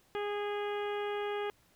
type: harmonic tone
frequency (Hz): 411.7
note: G#4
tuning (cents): -15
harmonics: 1 / 2 / 3 / 4 / 5 / 6 / 7 / 8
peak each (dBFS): -34 / -40 / -44 / -46 / -48 / -50 / -51 / -52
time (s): 0.15-1.5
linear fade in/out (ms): 0
effects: pink hiss -67 dBFS RMS until 1.75 s